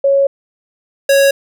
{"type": "tone pair in turn", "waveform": ["sine", "square"], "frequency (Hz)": [553, 553], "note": ["C#5", "C#5"], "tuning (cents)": [-4, -4], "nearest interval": "unison", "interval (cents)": 0, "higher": "neither", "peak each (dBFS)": -8, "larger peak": "neither", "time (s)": [[0.04, 0.27], [1.09, 1.31]], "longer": "first", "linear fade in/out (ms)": 5, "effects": []}